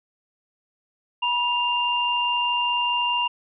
sine tone pair together, 969.2 / 2794 Hz, B5 / F7, -33 / 0 cents, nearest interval octave + tritone, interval 1833 cents, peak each -23 dBFS, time 1.22-3.28 s, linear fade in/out 10 ms, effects none

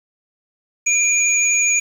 sine tone pair together, 2399 / 6744 Hz, D7 / G#8, +36 / +26 cents, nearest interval octave + tritone, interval 1790 cents, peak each -17 / -16 dBFS, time 0.86-1.8 s, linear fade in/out 10 ms, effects 7-bit

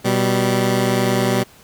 15% pulse tone pair together, 122.6 / 193.94 Hz, B2 / G3, -12 / -18 cents, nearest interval minor sixth, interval 794 cents, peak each -12 dBFS, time 0.04-1.44 s, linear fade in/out 20 ms, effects pink hiss -47 dBFS RMS until 1.63 s + high-pass 60 Hz 12 dB/octave

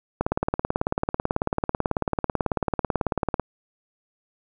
click train, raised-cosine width 1 ms, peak -8 dBFS, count 59, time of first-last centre 0.21-3.397 s, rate 18.2 Hz, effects none

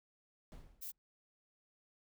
brown noise with exponential decay, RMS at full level -47 dBFS, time 0.52-0.98 s, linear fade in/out 0 ms, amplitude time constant 100 ms
violet noise, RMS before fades -45 dBFS, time 0.81-0.92 s, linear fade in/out 20 ms
effects none

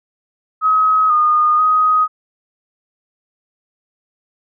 sine tone with pitch steps, 1272 / 1225 / 1254 Hz, D#6 / D#6 / D#6, +38 / -27 / +13 cents, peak -10 dBFS, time 0.61-2.08 s, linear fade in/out 50 ms, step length 490 ms, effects none

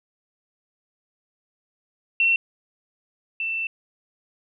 sine tone pair in turn, 2712 / 2673 Hz, E7 / E7, +49 / +23 cents, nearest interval unison, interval 26 cents, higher first, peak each -16 / -24 dBFS, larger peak first, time 2.2-2.36 / 3.4-3.67 s, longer second, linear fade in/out 2 ms, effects none

